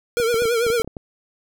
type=tone with vibrato; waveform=square; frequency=466.2 Hz; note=A#4; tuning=in tune; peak=-18 dBFS; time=0.17-0.82 s; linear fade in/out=0 ms; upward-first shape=triangle; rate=9.1 Hz; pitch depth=90 cents each way
type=clicks; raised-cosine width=2 ms; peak=-18 dBFS; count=10; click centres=0.2 / 0.343 / 0.421 / 0.455 / 0.666 / 0.702 / 0.799 / 0.846 / 0.876 / 0.968 s
effects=none